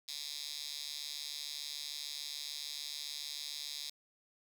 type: tone with high-pass filter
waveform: 10% pulse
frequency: 146.83 Hz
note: D3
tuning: in tune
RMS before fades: -43 dBFS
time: 0.08-3.9 s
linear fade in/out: 5 ms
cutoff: 4300 Hz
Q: 3.9
effects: none